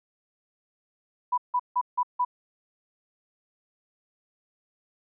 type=tone bursts; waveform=sine; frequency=987.8 Hz; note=B5; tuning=in tune; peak=-21 dBFS; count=5; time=1.32-2.25 s; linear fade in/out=10 ms; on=58 ms; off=160 ms; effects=none